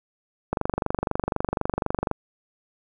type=click train; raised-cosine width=1 ms; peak=-9 dBFS; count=39; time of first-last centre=0.53-2.113 s; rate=24 Hz; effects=none